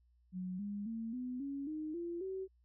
sine tone with pitch steps, 183.7 / 203.8 / 226.2 / 250.9 / 278.4 / 308.9 / 342.8 / 380.4 Hz, F#3 / G#3 / A3 / B3 / C#4 / D#4 / F4 / F#4, -12 / -32 / +48 / +28 / +8 / -12 / -32 / +48 cents, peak -38 dBFS, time 0.32-2.48 s, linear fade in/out 50 ms, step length 270 ms, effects added 60 Hz sine -67 dBFS peak until 2.64 s

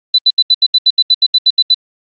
sine tone bursts, 3996 Hz, B7, 20 cents sharp, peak -5 dBFS, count 14, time 0.14-1.744 s, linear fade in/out 5 ms, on 44 ms, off 76 ms, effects Opus 24 kbps

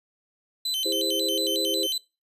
40% pulse tone with vibrato, 3513 Hz, A7, 3 cents flat, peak -24 dBFS, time 0.65-1.98 s, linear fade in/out 5 ms, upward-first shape square, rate 5.5 Hz, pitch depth 230 cents each way
sine chord, E augmented, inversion none, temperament equal with one note detuned, 329.6 / 405.4 / 523.3 Hz, E4 / G#4 / B#4, 0 / -42 / 0 cents, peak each -31 dBFS, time 0.85-1.87 s, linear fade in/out 10 ms
effects noise-tail reverb RT60 0.3 s tail -24 dB re dry + resampled to 32000 Hz

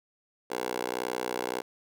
10% pulse tone with high-pass filter, 61.74 Hz, B1, in tune, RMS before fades -33 dBFS, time 0.5-1.62 s, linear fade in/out 10 ms, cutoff 510 Hz, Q 2.5, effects none

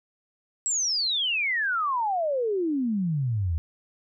sine exponential sweep, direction down, 7890 to 76.6 Hz, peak -23 dBFS, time 0.66-3.58 s, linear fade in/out 0 ms, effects none

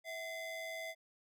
square ring-modulated tone, 700 Hz, F5, 4 cents sharp, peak -39 dBFS, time 0.04-0.95 s, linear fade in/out 50 ms, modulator 1350 Hz, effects none

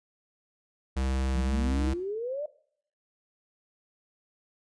square tone with pitch glide, 65.9 to 67.48 Hz, C2 to C#2, +13 to -46 cents, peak -27 dBFS, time 0.96-1.94 s, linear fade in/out 10 ms, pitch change +41 cents, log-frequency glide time 1.64-1.76 s
sine exponential sweep, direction up, 172.2 to 615 Hz, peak -30 dBFS, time 1.35-2.46 s, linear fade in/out 5 ms
effects noise-tail reverb RT60 0.6 s tail -19 dB re dry + resampled to 22050 Hz

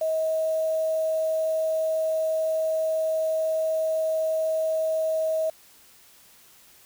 sine tone with quantisation, 637 Hz, D#5, 41 cents sharp, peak -22 dBFS, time 0.01-5.5 s, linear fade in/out 5 ms, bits 7, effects white hiss -54 dBFS RMS until 6.85 s

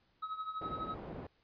triangle tone with tremolo, 1279 Hz, D#6, 47 cents sharp, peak -33 dBFS, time 0.22-0.95 s, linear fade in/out 10 ms, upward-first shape triangle, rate 12 Hz, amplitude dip 80%
white low-pass noise, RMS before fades -45 dBFS, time 0.61-1.27 s, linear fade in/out 5 ms, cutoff 520 Hz, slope 12 dB/octave
effects pink hiss -73 dBFS RMS until 1.43 s + resampled to 11025 Hz

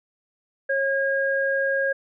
sine tone pair together, 546 / 1629.1 Hz, C#5 / G#6, -26 / -34 cents, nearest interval octave + perfect fifth, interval 1892 cents, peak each -23 dBFS, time 0.69-1.93 s, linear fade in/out 10 ms, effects none

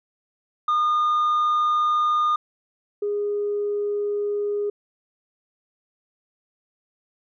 sine tone pair in turn, 1219 / 411.4 Hz, D#6 / G#4, -36 / -16 cents, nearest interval octave + perfect fifth, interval 1880 cents, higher first, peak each -15 / -21 dBFS, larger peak first, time 0.68-2.36 / 3.02-4.7 s, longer neither, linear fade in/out 5 ms, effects tanh soft clip ceiling -17 dBFS

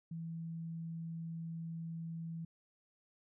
sine tone, 164.81 Hz, E3, in tune, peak -40 dBFS, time 0.11-2.45 s, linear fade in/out 5 ms, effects none

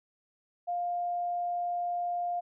sine tone, 703 Hz, F5, 11 cents sharp, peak -29 dBFS, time 0.67-2.41 s, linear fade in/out 20 ms, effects none

